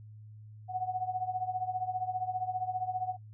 sine tone with tremolo, 740 Hz, F#5, in tune, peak -27 dBFS, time 0.68-3.17 s, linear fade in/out 50 ms, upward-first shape triangle, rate 15 Hz, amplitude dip 85%, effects noise-tail reverb RT60 0.1 s tail -19 dB re dry + added 107 Hz sine -47 dBFS peak until 3.33 s

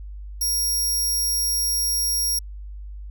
15% pulse tone, 5600 Hz, F8, 4 cents sharp, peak -15 dBFS, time 0.41-2.39 s, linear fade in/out 5 ms, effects added 50 Hz sine -33 dBFS peak until 3.1 s

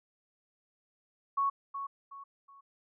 sine tone with echo, 1108.7 Hz, C#6, in tune, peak -26 dBFS, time 1.37-1.5 s, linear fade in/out 10 ms, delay 370 ms, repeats 3, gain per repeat -9 dB, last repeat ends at 2.61 s, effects none

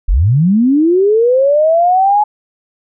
sine linear sweep, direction up, 32.7 to 850 Hz, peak -7 dBFS, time 0.08-2.24 s, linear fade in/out 10 ms, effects none

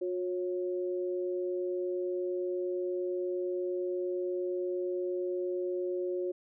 sine tone pair together, 360 / 548.6 Hz, F#4 / C#5, -47 / -18 cents, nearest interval perfect fifth, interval 729 cents, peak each -31 / -38 dBFS, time 0.01-6.32 s, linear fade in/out 10 ms, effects none

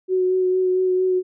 sine tone with vibrato, 370 Hz, F#4, in tune, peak -16 dBFS, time 0.08-1.23 s, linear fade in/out 50 ms, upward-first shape sine, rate 4.4 Hz, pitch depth 15 cents each way, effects none

